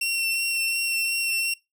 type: tone with vibrato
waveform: sawtooth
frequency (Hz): 2719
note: F7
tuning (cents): -47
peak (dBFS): -20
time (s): 0.01-1.54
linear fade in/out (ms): 5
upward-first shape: sine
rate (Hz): 2.8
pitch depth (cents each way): 12
effects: noise-tail reverb RT60 0.2 s tail -21 dB re dry